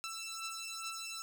10% pulse beating tone pair, 1329 / 1331.4 Hz, E6 / E6, +14 / +17 cents, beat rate 2.4 Hz, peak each -35 / -36 dBFS, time 0.04-1.22 s, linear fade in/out 0 ms, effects none

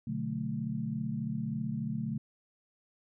sine chord, B minor seventh, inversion none, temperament equal, 123.47 / 146.83 / 185 / 220 Hz, B2 / D3 / F#3 / A3, 0 / 0 / 0 / 0 cents, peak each -39 / -37 / -40 / -35 dBFS, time 0.07-2.18 s, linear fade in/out 5 ms, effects none

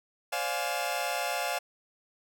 sawtooth tone cluster, 522 / 581 / 704 / 833 / 2658 Hz, C5 / D5 / F5 / G#5 / E7, -4 / -19 / +14 / +5 / +14 cents, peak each -35 / -33 / -29 / -32 / -35 dBFS, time 0.32-1.59 s, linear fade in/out 10 ms, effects none

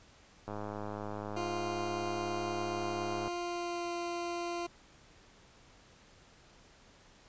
click train, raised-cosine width 1 ms, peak -26 dBFS, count 292, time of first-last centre 0.48-3.278 s, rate 104 Hz
20% pulse tone with pitch glide, 349.2 to 345.6 Hz, F4 to F4, 0 to -18 cents, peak -30 dBFS, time 1.36-4.67 s, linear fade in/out 10 ms, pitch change -18 cents, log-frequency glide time 3.39-3.93 s
effects pink hiss -60 dBFS RMS until 7.28 s + resampled to 16000 Hz

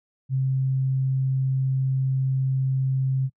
sine tone, 132.6 Hz, C3, 23 cents sharp, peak -20 dBFS, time 0.29-3.3 s, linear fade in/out 50 ms, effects noise-tail reverb RT60 0.1 s tail -26 dB re dry

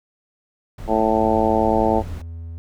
brown noise, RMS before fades -32 dBFS, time 0.78-2.22 s, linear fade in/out 5 ms
harmonic tone, 110.4 Hz, A2, 6 cents sharp, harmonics 2 / 3 / 4 / 5 / 6 / 7 / 8, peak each -23 / -23 / -23 / -23 / -23 / -23 / -23 dBFS, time 0.87-2.03 s, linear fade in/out 50 ms
triangle tone with pitch glide, 90 to 83.01 Hz, F#2 to E2, -47 to +13 cents, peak -28 dBFS, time 1.13-2.58 s, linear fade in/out 0 ms, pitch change -140 cents, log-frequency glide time 1.93-2.15 s
effects none

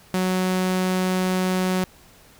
sawtooth tone, 185 Hz, F#3, in tune, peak -16 dBFS, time 0.14-1.84 s, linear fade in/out 0 ms, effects pink hiss -51 dBFS RMS until 2.39 s

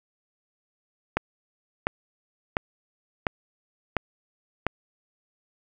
click train, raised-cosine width 0.5 ms, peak -7 dBFS, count 6, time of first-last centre 1.17-4.667 s, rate 1.43 Hz, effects none

